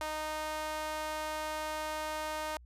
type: tone with high-pass filter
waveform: sawtooth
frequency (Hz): 308.7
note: D#4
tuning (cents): -14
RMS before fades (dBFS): -37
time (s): 0.01-2.57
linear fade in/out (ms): 0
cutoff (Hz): 770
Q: 1.9
effects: added 60 Hz sine -52 dBFS peak until 2.65 s + resampled to 32000 Hz